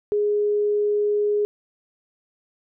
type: tone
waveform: sine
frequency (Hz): 415.3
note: G#4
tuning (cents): 0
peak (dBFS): -18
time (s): 0.12-1.45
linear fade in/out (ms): 0
effects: none